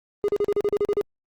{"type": "tone bursts", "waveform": "triangle", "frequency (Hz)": 410.6, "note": "G#4", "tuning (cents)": -20, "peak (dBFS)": -16, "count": 10, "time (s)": [0.24, 1.012], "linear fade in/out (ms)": 0, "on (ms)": 43, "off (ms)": 38, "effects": ["tanh soft clip ceiling -12 dBFS", "Opus 24 kbps"]}